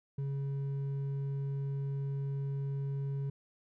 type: tone with hard clipping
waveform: sine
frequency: 138.59 Hz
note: C#3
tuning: in tune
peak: -34 dBFS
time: 0.18-3.3 s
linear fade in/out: 5 ms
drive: 4 dB
effects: none